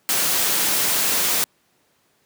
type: noise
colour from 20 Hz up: white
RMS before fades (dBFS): -20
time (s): 0.09-1.44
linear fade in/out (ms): 0
effects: pink hiss -63 dBFS RMS until 2.25 s + high-pass 150 Hz 12 dB/octave